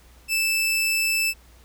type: tone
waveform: sawtooth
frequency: 2637 Hz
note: E7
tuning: in tune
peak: -17 dBFS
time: 0.28-1.34 s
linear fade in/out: 50 ms
effects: added 60 Hz sine -50 dBFS peak until 1.64 s + pink hiss -55 dBFS RMS until 1.64 s